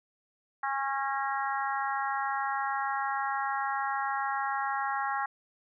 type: harmonic tone with a mistuned harmonic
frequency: 273.4 Hz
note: C#4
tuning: 24 cents flat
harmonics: 3 / 4 / 5 / 6 / 7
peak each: -32 / -34 / -36 / -38 / -39 dBFS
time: 0.63-5.26 s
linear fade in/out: 5 ms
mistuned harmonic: 7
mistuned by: -21 cents
effects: none